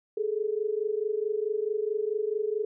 sine tone pair together, 414.4 / 439 Hz, G#4 / A4, -4 / -4 cents, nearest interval minor second, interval 100 cents, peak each -29 / -29 dBFS, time 0.17-2.65 s, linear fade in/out 5 ms, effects none

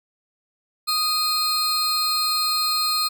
40% pulse tone pair together, 1244.5 / 4195 Hz, D#6 / C8, 0 / +4 cents, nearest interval octave + major sixth, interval 2104 cents, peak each -24 / -20 dBFS, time 0.87-3.09 s, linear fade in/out 20 ms, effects none

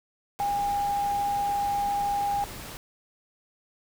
sine tone in noise, 810 Hz, G#5, 43 cents flat, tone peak -24 dBFS, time 0.4-2.44 s, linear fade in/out 0 ms, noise pink, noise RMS -40 dBFS, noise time 0.39-2.77 s, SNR +13 dB, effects none

